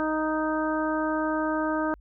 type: harmonic tone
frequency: 311.1 Hz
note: D#4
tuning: in tune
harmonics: 1 / 2 / 3 / 4 / 5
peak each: -27 / -30 / -32 / -33 / -34 dBFS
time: 0-1.94 s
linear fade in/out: 0 ms
effects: added 50 Hz sine -49 dBFS peak until 2 s